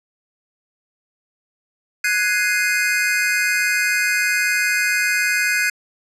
square chord, Ab dominant seventh, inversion third, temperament equal, 1480 / 1661.2 / 2093 / 2489 Hz, Gb6 / Ab6 / C7 / Eb7, 0 / 0 / 0 / 0 cents, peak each -23 dBFS, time 2.04-5.7 s, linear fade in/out 5 ms, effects low-pass 12000 Hz 12 dB/octave

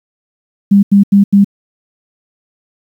sine tone bursts, 200 Hz, G3, 35 cents sharp, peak -3 dBFS, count 4, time 0.71-1.445 s, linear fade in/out 10 ms, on 120 ms, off 85 ms, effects 7-bit

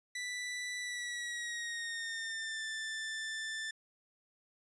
sawtooth tone with pitch glide, 1975.5 to 1770.2 Hz, B6 to A6, 0 to +10 cents, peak -34 dBFS, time 0.15-3.71 s, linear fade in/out 5 ms, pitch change -190 cents, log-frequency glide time 0.79-2.64 s, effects resampled to 22050 Hz

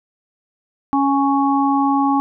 harmonic tone, 277.2 Hz, C#4, in tune, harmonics 1 / 3 / 4, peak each -16 / -18 / -21 dBFS, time 0.93-2.2 s, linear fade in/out 0 ms, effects none

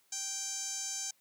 sawtooth tone with band-pass filter, 784 Hz, G5, in tune, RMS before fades -38 dBFS, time 0.12-1.11 s, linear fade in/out 5 ms, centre 6600 Hz, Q 7.2, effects white hiss -70 dBFS RMS until 1.2 s + high-pass 100 Hz 12 dB/octave

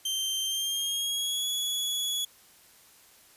sawtooth tone with pitch glide, 3136 to 3381 Hz, G7 to G#7, 0 to +30 cents, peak -25 dBFS, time 0.05-2.25 s, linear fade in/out 5 ms, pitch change +130 cents, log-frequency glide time 0.43-1.48 s, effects white hiss -57 dBFS RMS until 3.36 s + resampled to 32000 Hz

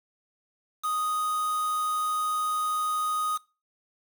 triangle tone with quantisation, 1244.5 Hz, D#6, in tune, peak -24 dBFS, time 0.83-3.38 s, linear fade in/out 20 ms, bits 6, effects noise-tail reverb RT60 0.3 s tail -22 dB re dry

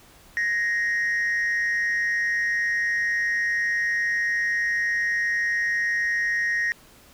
sine tone with frequency modulation, 1872 Hz, A#6, 7 cents sharp, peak -19 dBFS, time 0.37-6.72 s, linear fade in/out 0 ms, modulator 188 Hz, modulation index 0.46, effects tanh soft clip ceiling -20 dBFS + pink hiss -52 dBFS RMS until 7.13 s

